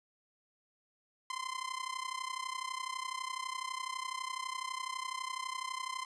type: tone with amplitude modulation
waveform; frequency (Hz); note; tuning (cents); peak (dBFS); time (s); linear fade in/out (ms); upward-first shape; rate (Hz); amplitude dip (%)
sawtooth; 1036; C6; -17; -30; 1.3-6.05; 2; sine; 32; 85
effects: resampled to 22050 Hz